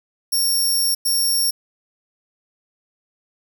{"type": "tone bursts at uneven times", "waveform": "15% pulse", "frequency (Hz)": 5510, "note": "F8", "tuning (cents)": -24, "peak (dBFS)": -11, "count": 2, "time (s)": [[0.32, 0.95], [1.05, 1.51]], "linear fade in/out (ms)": 10, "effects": []}